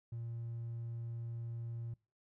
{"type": "tone", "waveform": "triangle", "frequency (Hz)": 116.54, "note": "A#2", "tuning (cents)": 0, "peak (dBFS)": -37, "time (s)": [0.12, 1.94], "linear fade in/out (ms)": 5, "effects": ["noise-tail reverb RT60 0.3 s tail -25 dB re dry", "tanh soft clip ceiling -34 dBFS"]}